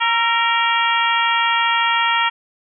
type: harmonic tone with a mistuned harmonic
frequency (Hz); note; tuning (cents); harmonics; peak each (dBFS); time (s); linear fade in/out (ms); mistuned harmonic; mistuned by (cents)
466.2; A#4; 0; 2 / 3 / 4 / 5 / 6 / 7; -19 / -21 / -22 / -23 / -24 / -24; 0-2.3; 20; 3; -52
effects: none